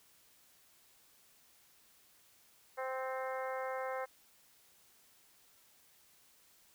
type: harmonic tone with a mistuned harmonic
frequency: 261.1 Hz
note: C4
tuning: 3 cents flat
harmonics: 2 / 3 / 4 / 5 / 6 / 7 / 8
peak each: -39 / -43 / -45 / -47 / -49 / -50 / -51 dBFS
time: 2.77-4.06 s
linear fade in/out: 20 ms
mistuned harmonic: 8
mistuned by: +23 cents
effects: white hiss -66 dBFS RMS until 6.74 s